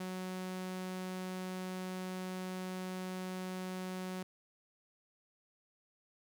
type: tone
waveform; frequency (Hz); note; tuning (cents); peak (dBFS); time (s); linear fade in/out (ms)
sawtooth; 185; F#3; 0; -35; 0-4.23; 5
effects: none